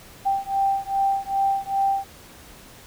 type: beating tone pair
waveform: sine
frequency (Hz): 784 / 786.5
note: G5 / G5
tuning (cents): 0 / +6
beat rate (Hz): 2.5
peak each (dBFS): -23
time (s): 0.25-2.05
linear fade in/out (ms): 20
effects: pink hiss -46 dBFS RMS until 2.86 s